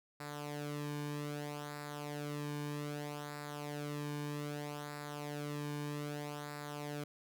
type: tone with flanger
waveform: sawtooth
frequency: 146.83 Hz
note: D3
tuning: in tune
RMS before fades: -42 dBFS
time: 0.2-7.04 s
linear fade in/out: 5 ms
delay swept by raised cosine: 0.32 to 1.52 ms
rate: 0.63 Hz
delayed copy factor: -0.65
effects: none